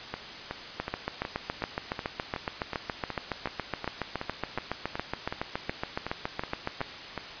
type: two click trains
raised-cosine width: 0.5 ms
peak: -17 / -14 dBFS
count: 20 / 44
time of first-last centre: 0.14-7.177 / 0.8-6.814 s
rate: 2.7 / 7.15 Hz
effects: white hiss -41 dBFS RMS until 7.4 s + resampled to 11025 Hz